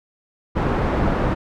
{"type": "low-pass noise", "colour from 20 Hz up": "pink", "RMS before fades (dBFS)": -20, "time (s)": [0.55, 1.35], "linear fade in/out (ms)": 20, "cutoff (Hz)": 1200, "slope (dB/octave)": 12, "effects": []}